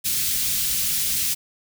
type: band-stop noise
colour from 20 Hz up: white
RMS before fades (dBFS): -23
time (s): 0.04-1.35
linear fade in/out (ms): 20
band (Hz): 180 to 2900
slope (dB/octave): 12
effects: none